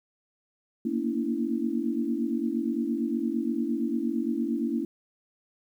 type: tone cluster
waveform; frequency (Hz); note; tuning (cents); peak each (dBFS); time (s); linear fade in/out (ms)
sine; 229.2 / 237.9 / 284.4 / 329.7; A#3 / A#3 / C#4 / E4; -29 / +35 / +45 / 0; -31; 0.85-4.85; 5
effects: 10-bit